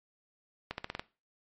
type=accelerating click train; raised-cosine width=0.3 ms; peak=-19 dBFS; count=6; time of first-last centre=0.71-0.995 s; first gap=71 ms; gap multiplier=0.89; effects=noise-tail reverb RT60 0.3 s tail -18 dB re dry + MP3 32 kbps